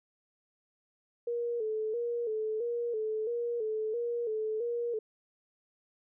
sine tone with vibrato, 454 Hz, A#4, 46 cents flat, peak -30 dBFS, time 1.27-4.99 s, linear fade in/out 5 ms, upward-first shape square, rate 1.5 Hz, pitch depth 76 cents each way, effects none

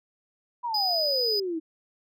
sine exponential sweep, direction down, 990 to 311.1 Hz, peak -27 dBFS, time 0.63-1.6 s, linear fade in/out 20 ms
triangle tone, 4978 Hz, D#8, in tune, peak -23 dBFS, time 0.74-1.4 s, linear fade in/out 5 ms
effects none

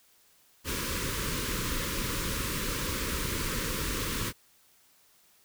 pink band-stop noise, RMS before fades -32 dBFS, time 0.64-4.33 s, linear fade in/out 50 ms, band 560 to 950 Hz, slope 96 dB/octave, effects white hiss -63 dBFS RMS until 5.44 s

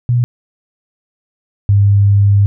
sine tone pair in turn, 121.5 / 100.68 Hz, B2 / G2, -28 / +47 cents, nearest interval minor third, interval 325 cents, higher first, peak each -9 / -6 dBFS, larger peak second, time 0.09-0.24 / 1.69-2.46 s, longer second, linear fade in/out 0 ms, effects none

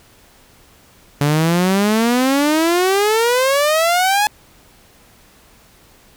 sawtooth exponential sweep, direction up, 142 to 853 Hz, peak -9 dBFS, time 1.21-4.27 s, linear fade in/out 0 ms, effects pink hiss -49 dBFS RMS until 6.16 s

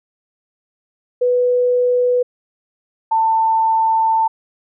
sine tone pair in turn, 493.9 / 892.6 Hz, B4 / A5, 0 / +25 cents, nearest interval minor seventh, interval 1025 cents, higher second, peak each -12 dBFS, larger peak neither, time 1.21-2.23 / 3.11-4.28 s, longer second, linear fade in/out 10 ms, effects none

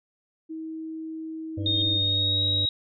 sine tone, 319.5 Hz, D#4, 46 cents sharp, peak -32 dBFS, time 0.49-1.98 s, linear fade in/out 20 ms
harmonic tone, 99 Hz, G2, 18 cents sharp, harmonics 1 / 3 / 5 / 6, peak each -28 / -38 / -42 / -44 dBFS, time 1.57-2.66 s, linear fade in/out 10 ms
sine tone with exponential growth, 3252 Hz, G#7, 37 cents flat, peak -32 dBFS, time 1.6-1.82 s, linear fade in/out 1 ms, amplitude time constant 47 ms
sine tone with pitch glide, 3691 to 3812 Hz, A#7 to A#7, -18 to +38 cents, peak -22 dBFS, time 1.66-2.69 s, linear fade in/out 2 ms, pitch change +56 cents, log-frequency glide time 1.95-2.43 s
effects none

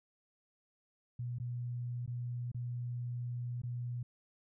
sine tone with dropouts, 121.6 Hz, B2, 26 cents flat, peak -36 dBFS, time 1.19-4.03 s, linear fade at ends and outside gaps 5 ms, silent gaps 1.386-1.399 / 2.062-2.076 / 2.517-2.545 / 3.618-3.634 s, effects none

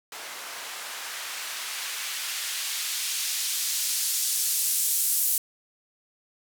blue noise with band-pass filter sweep, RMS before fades -29 dBFS, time 0.12-5.38 s, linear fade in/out 2 ms, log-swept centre 720 to 11000 Hz, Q 0.7, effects none

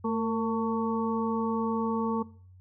harmonic tone with a mistuned harmonic, 223.9 Hz, A3, 30 cents sharp, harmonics 1 / 2 / 4 / 5, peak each -28 / -31 / -34 / -35 dBFS, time 0.04-2.23 s, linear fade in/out 10 ms, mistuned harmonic 2, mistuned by +37 cents, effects noise-tail reverb RT60 0.5 s tail -20 dB re dry + added 92 Hz sine -50 dBFS peak until 2.6 s

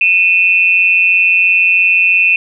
sine tone pair together, 2480 / 2663 Hz, D#7 / E7, -6 / +17 cents, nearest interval minor second, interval 123 cents, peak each -10 dBFS, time 0.01-2.36 s, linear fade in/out 2 ms, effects none

